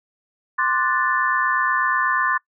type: chord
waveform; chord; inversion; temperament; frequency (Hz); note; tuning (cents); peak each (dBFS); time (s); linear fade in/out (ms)
sine; D dominant seventh; third; equal; 1046.5 / 1174.7 / 1480 / 1760; C6 / D6 / F#6 / A6; 0 / 0 / 0 / 0; -22 / -25 / -26 / -21; 0.58-2.38; 10
effects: noise-tail reverb RT60 0.1 s tail -23 dB re dry